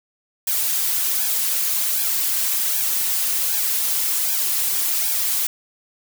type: noise with flanger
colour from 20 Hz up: blue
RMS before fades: -21 dBFS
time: 0.47-5.47 s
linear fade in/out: 5 ms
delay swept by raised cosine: 1.2 to 5.2 ms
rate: 1.3 Hz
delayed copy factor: +0.85
effects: none